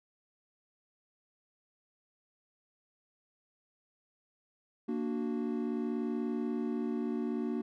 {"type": "chord", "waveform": "triangle", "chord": "Bb augmented", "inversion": "none", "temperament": "equal", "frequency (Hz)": [233.1, 293.7, 370], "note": ["Bb3", "D4", "F#4"], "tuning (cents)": [0, 0, 0], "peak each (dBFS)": [-32, -35, -36], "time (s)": [4.88, 7.62], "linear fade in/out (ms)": 10, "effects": []}